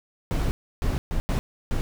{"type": "noise bursts at uneven times", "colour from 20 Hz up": "brown", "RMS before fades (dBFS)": -24, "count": 5, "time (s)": [[0.31, 0.51], [0.82, 0.98], [1.11, 1.2], [1.29, 1.39], [1.71, 1.81]], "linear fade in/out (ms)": 0, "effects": []}